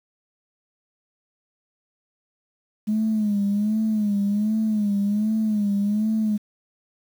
sine tone with vibrato, 210 Hz, G#3, 19 cents sharp, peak -18 dBFS, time 2.87-6.38 s, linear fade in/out 20 ms, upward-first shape sine, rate 1.3 Hz, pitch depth 79 cents each way, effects tanh soft clip ceiling -15 dBFS + 8-bit

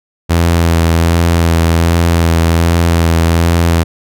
sawtooth tone with vibrato, 83.7 Hz, E2, 27 cents sharp, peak -4 dBFS, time 0.29-3.84 s, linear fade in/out 20 ms, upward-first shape sine, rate 1.3 Hz, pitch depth 20 cents each way, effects none

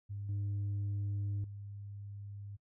sine tone with level steps, 101.1 Hz, G#2, 46 cents flat, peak -38 / -31 / -43 dBFS, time 0.09-2.57 s, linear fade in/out 20 ms, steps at 0.29 / 1.44 s, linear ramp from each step 2 ms, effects noise-tail reverb RT60 0.1 s tail -22 dB re dry + tanh soft clip ceiling -32 dBFS

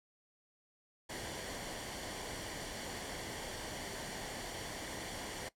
pink noise with comb filter, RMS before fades -43 dBFS, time 1.09-5.49 s, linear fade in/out 10 ms, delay 0.78 ms, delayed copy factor -0.5, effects noise-tail reverb RT60 0.1 s tail -17 dB re dry + low-pass 10000 Hz 12 dB/octave

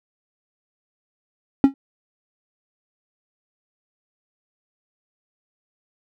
triangle tone with exponential decay, 273.4 Hz, C#4, 24 cents flat, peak -3 dBFS, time 1.64-1.74 s, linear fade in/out 1 ms, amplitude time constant 20 ms, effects none

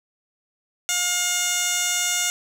15% pulse tone with band-pass filter, 713 Hz, F5, 36 cents sharp, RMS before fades -23 dBFS, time 0.89-2.3 s, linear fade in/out 0 ms, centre 6400 Hz, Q 1.4, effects none

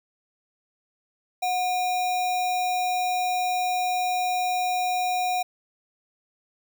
sine tone with sample-and-hold, 729 Hz, F#5, 26 cents flat, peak -22 dBFS, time 1.42-5.43 s, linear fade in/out 10 ms, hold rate 3150 Hz, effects none

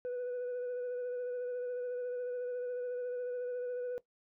sine tone with vibrato, 493.9 Hz, B4, in tune, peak -32 dBFS, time 0.05-3.98 s, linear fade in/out 0 ms, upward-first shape sine, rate 14 Hz, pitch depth 19 cents each way, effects noise-tail reverb RT60 0.1 s tail -18 dB re dry + tanh soft clip ceiling -34 dBFS

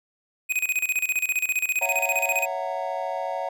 square tone with tremolo, 2502 Hz, D#7, 9 cents sharp, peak -21 dBFS, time 0.49-2.46 s, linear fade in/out 20 ms, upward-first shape square, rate 15 Hz, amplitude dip 80%
triangle chord, F# dominant seventh, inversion second, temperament just, 555 / 666 / 740 / 925 Hz, C#5 / E5 / F#5 / A#5, +2 / +18 / 0 / -14 cents, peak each -30 / -30 / -29 / -31 dBFS, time 1.81-3.49 s, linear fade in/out 5 ms
effects none

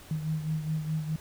sine beating tone pair, 155.56 / 160.36 Hz, D#3 / E3, 0 / -47 cents, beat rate 4.8 Hz, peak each -29 / -36 dBFS, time 0.11-1.16 s, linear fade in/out 2 ms, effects added 83 Hz sine -55 dBFS peak until 1.2 s + pink hiss -51 dBFS RMS until 1.2 s

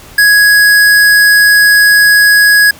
square tone, 1666 Hz, G#6, 5 cents sharp, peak -4 dBFS, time 0.18-2.71 s, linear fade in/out 5 ms, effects pink hiss -35 dBFS RMS until 2.79 s

